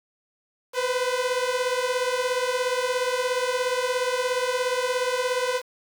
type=beating tone pair; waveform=sawtooth; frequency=493.9 / 510.9 Hz; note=B4 / C5; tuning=0 / -41 cents; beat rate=17 Hz; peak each=-22 dBFS; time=0.73-5.62 s; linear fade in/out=50 ms; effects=low-pass 8000 Hz 12 dB/octave + 7-bit